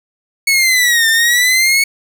sawtooth linear two-way sweep, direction down then up, 2217 to 1788 to 2217 Hz, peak -6 dBFS, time 0.47-1.84 s, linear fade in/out 5 ms, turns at 1.09 s, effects none

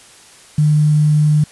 sine tone with quantisation, 150.9 Hz, D3, 47 cents sharp, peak -9 dBFS, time 0.58-1.44 s, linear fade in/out 5 ms, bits 6, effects white hiss -43 dBFS RMS until 1.51 s + resampled to 24000 Hz

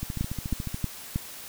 two click trains, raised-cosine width 5 ms, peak -19 / -14 dBFS, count 11 / 4, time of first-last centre 0.03-0.744 / 0.21-1.159 s, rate 14 / 3.16 Hz, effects white hiss -42 dBFS RMS until 1.48 s

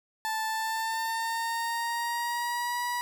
30% pulse tone with pitch glide, 880 to 970.8 Hz, A5 to B5, 0 to -30 cents, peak -26 dBFS, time 0.25-3.01 s, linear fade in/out 0 ms, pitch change +170 cents, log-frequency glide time 0.47-2.81 s, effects none

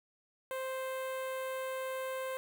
sawtooth tone with notch filter, 523.3 Hz, C5, in tune, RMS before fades -38 dBFS, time 0.51-2.37 s, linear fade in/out 0 ms, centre 5300 Hz, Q 0.75, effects none

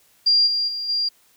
sine tone with level steps, 4780 Hz, D8, 30 cents sharp, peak -13 / -19 / -25 / -19 dBFS, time 0.26-1.09 s, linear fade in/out 10 ms, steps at 0.46 / 0.67 / 0.88 s, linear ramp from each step 20 ms, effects white hiss -58 dBFS RMS until 1.36 s

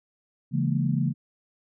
sine chord, A# half-diminished seventh, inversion first, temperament just, 139.85 / 167.82 / 209.8 / 233.1 Hz, C#3 / E3 / G#3 / A#3, +16 / +31 / +18 / 0 cents, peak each -25 / -27 / -31 / -29 dBFS, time 0.51-1.14 s, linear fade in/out 50 ms, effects none

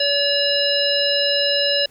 harmonic tone, 570 Hz, C#5, 48 cents sharp, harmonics 1 / 3 / 5 / 7 / 9, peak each -21 / -27 / -22 / -23 / -22 dBFS, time 0-1.86 s, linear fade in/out 5 ms, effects pink hiss -53 dBFS RMS until 1.9 s

